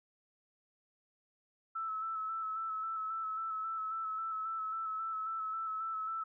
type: tone with vibrato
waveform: sine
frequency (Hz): 1310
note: E6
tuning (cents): -11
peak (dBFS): -35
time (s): 1.75-6.24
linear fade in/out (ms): 10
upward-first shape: square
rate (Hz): 3.7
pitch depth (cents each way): 20
effects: none